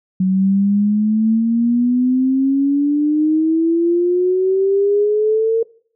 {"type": "exponential sweep", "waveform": "sine", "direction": "up", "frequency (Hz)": [185.2, 457.7], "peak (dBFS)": -12, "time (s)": [0.2, 5.63], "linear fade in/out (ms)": 5, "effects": ["noise-tail reverb RT60 0.5 s tail -21 dB re dry"]}